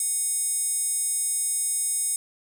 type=tone with high-pass filter; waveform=square; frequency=740 Hz; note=F#5; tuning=in tune; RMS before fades=-26 dBFS; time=0-2.16 s; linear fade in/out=2 ms; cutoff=8600 Hz; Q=8.6; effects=none